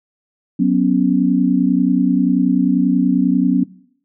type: chord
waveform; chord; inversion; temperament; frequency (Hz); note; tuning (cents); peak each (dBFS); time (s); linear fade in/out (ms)
sine; F# suspended fourth; none; equal; 185 / 246.9 / 277.2; F#3 / B3 / C#4; 0 / 0 / 0; -16; 0.59-3.64; 10
effects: noise-tail reverb RT60 0.6 s tail -20 dB re dry